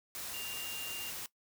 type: tone in noise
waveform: sine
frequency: 2794 Hz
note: F7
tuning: in tune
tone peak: -41 dBFS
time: 0.34-1.1 s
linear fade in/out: 0 ms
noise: white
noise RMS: -42 dBFS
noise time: 0.15-1.26 s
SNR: -2 dB
effects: noise-tail reverb RT60 0.1 s tail -18 dB re dry